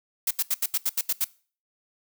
blue noise bursts, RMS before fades -24 dBFS, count 9, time 0.27-1.245 s, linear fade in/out 5 ms, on 39 ms, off 78 ms, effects noise-tail reverb RT60 0.4 s tail -21 dB re dry

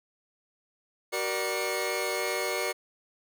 sawtooth tone cluster, 378.3 / 473.4 / 591 / 2177 Hz, F#4 / A#4 / D5 / C#7, +38 / +27 / +11 / -32 cents, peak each -30 dBFS, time 1.12-2.73 s, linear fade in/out 20 ms, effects none

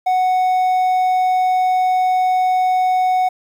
triangle tone, 740 Hz, F#5, in tune, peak -11 dBFS, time 0.06-3.29 s, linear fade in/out 10 ms, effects 8-bit

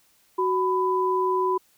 sine tone pair together, 372.2 / 998 Hz, F#4 / B5, +10 / +18 cents, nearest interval octave + perfect fourth, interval 1708 cents, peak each -23 dBFS, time 0.38-1.58 s, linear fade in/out 10 ms, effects white hiss -62 dBFS RMS until 1.77 s

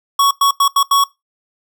square tone bursts at uneven times, 1115 Hz, C#6, 10 cents sharp, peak -10 dBFS, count 5, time 0.19-0.31 / 0.41-0.51 / 0.6-0.68 / 0.76-0.83 / 0.91-1.04 s, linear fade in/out 5 ms, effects noise-tail reverb RT60 0.2 s tail -21 dB re dry

